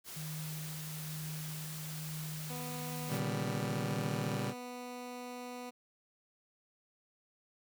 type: noise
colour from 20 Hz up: white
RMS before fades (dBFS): -46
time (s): 0.04-3.21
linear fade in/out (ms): 50
type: tone with tremolo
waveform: sine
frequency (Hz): 155.2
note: D#3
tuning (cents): -4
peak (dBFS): -39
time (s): 0.16-4.37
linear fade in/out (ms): 10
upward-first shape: triangle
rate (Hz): 1.1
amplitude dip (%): 35
type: tone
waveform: 15% pulse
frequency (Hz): 246.9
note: B3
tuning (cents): 0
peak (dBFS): -36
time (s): 2.49-5.71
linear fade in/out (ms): 20
type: chord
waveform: sawtooth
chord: G diminished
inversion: first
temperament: just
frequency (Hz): 117.6 / 141.12 / 196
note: Bb2 / Db3 / G3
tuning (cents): +16 / +31 / 0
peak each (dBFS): -35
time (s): 3.08-4.54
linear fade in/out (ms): 50
effects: none